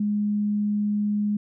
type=tone; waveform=sine; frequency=207.7 Hz; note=G#3; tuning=in tune; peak=-21 dBFS; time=0-1.37 s; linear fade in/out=5 ms; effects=none